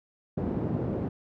pink band-pass noise, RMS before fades -30 dBFS, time 0.37-1.09 s, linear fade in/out 10 ms, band 130 to 370 Hz, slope 12 dB/octave, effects none

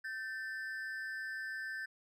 triangle ring-modulated tone, 1661.2 Hz, G#6, in tune, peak -34 dBFS, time 0.04-1.86 s, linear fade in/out 10 ms, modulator 113 Hz, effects none

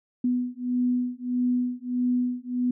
sine beating tone pair, 246.9 / 248.5 Hz, B3 / B3, 0 / +11 cents, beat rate 1.6 Hz, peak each -26 dBFS, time 0.24-2.71 s, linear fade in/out 5 ms, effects none

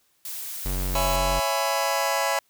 blue noise, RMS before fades -34 dBFS, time 0.25-1.16 s, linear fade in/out 2 ms
square tone, 46.43 Hz, F#1, 7 cents sharp, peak -26 dBFS, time 0.65-1.4 s, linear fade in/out 10 ms
sawtooth chord, C# minor seventh, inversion none, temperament just, 554.4 / 665.2 / 831.5 / 997.9 Hz, C#5 / E5 / G#5 / B5, 0 / +16 / +2 / +18 cents, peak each -24 dBFS, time 0.95-2.39 s, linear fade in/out 2 ms
effects white hiss -66 dBFS RMS until 2.49 s

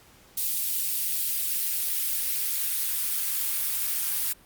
blue noise with high-pass filter sweep, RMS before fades -27 dBFS, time 0.37-4.33 s, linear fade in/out 5 ms, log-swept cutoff 3300 to 880 Hz, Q 0.83, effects pink hiss -55 dBFS RMS until 4.45 s + Opus 48 kbps

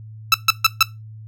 15% pulse tone bursts, 1318.5 Hz, E6, in tune, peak -3 dBFS, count 4, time 0.32-0.828 s, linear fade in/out 2 ms, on 22 ms, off 140 ms, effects noise-tail reverb RT60 0.2 s tail -18 dB re dry + added 109 Hz sine -35 dBFS peak until 1.27 s

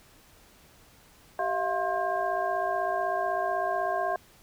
sine tone cluster, 388.1 / 648 / 704 / 1063 / 1602 Hz, G4 / E5 / F5 / C6 / G6, -17 / -30 / +14 / +27 / +37 cents, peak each -36 / -31 / -29 / -33 / -36 dBFS, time 1.39-4.16 s, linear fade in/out 2 ms, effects pink hiss -57 dBFS RMS until 4.42 s

